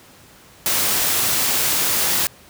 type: noise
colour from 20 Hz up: white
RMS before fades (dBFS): -19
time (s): 0.66-2.27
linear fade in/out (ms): 0
effects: pink hiss -47 dBFS RMS until 2.49 s + high-pass 60 Hz 12 dB/octave